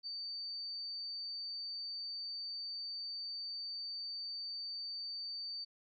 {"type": "tone with ADSR envelope", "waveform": "sine", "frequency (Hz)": 4592, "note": "D8", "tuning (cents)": -40, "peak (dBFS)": -38, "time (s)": [0.03, 5.65], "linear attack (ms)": 41, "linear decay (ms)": 4, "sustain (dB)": -2, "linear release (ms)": 17, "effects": []}